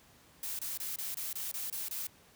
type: noise bursts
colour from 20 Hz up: blue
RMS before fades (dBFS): -38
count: 9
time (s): 0.43-2.07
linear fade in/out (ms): 2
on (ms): 160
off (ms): 25
effects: pink hiss -61 dBFS RMS until 2.35 s + high-pass 60 Hz 12 dB/octave